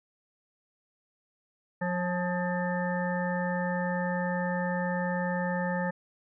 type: harmonic tone with a mistuned harmonic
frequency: 179 Hz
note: F3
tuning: 43 cents sharp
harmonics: 1 / 3 / 5 / 7 / 9 / 10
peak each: -30 / -33 / -35 / -43 / -44 / -36 dBFS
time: 1.81-5.91 s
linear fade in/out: 10 ms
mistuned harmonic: 5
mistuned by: -40 cents
effects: none